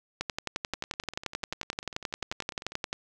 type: two click trains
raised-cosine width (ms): 0.2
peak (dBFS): -24 / -13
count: 21 / 32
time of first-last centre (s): 0.74-2.72 / 0.21-2.929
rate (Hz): 10.1 / 11.4
effects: none